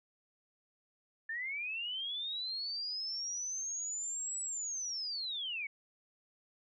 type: linear two-way sweep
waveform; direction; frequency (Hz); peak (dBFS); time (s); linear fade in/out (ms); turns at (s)
sine; up then down; 1756 to 7902 to 2179; -36; 1.29-5.67; 5; 4.41
effects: none